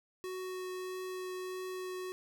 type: tone with vibrato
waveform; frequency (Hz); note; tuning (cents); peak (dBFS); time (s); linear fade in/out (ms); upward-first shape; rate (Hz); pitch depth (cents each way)
square; 370; F#4; 0; -39; 0.24-2.12; 0; triangle; 1.6; 8
effects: none